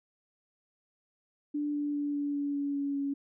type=tone with pitch steps; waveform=sine; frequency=293.7 / 291.7 / 289.7 / 287.7 / 285.7 / 283.7 / 281.7 / 279.8 Hz; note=D4 / D4 / D4 / D4 / D4 / C#4 / C#4 / C#4; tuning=0 / -12 / -24 / -36 / -48 / +40 / +28 / +16 cents; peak=-29 dBFS; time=1.54-3.14 s; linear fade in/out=10 ms; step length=200 ms; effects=none